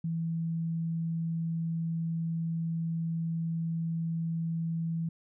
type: tone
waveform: sine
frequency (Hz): 164.81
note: E3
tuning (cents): 0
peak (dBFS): -29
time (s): 0.04-5.09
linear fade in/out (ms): 5
effects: none